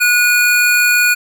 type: tone pair together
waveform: square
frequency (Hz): 1458 / 2452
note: F#6 / D#7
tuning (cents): -26 / -26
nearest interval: major sixth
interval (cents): 900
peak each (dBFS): -13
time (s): 0-1.15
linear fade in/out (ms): 20
effects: none